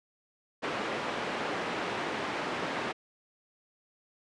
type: band-pass noise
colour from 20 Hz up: pink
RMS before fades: -34 dBFS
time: 0.62-2.93 s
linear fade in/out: 20 ms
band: 290 to 2500 Hz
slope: 12 dB/octave
effects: resampled to 22050 Hz